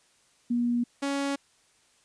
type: tone pair in turn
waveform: sine / sawtooth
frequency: 239.9 / 279.1 Hz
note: A#3 / C#4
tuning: +50 / +12 cents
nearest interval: minor third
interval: 262 cents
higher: second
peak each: -23 dBFS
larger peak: neither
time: 0.5-0.84 / 1.02-1.36 s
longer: neither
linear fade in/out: 10 ms
effects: white hiss -64 dBFS RMS until 2.04 s + resampled to 22050 Hz